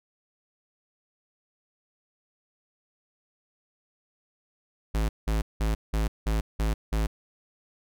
square tone bursts, 54 Hz, A1, 32 cents flat, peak -24 dBFS, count 7, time 4.94-7.07 s, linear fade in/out 10 ms, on 150 ms, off 180 ms, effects none

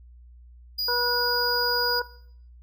square tone, 4900 Hz, D#8, 27 cents flat, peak -26 dBFS, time 0.78-2 s, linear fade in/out 10 ms
harmonic tone, 485.5 Hz, B4, 30 cents flat, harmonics 1 / 2 / 3, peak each -29 / -29 / -29 dBFS, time 0.88-2.02 s, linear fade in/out 5 ms
effects noise-tail reverb RT60 0.6 s tail -18 dB re dry + added 60 Hz sine -46 dBFS peak until 2.62 s

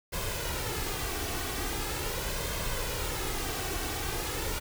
pink noise with flanger, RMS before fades -33 dBFS, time 0.12-4.6 s, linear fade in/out 20 ms, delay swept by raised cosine 1.9 to 2.66 ms, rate 0.41 Hz, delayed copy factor +0.55, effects none

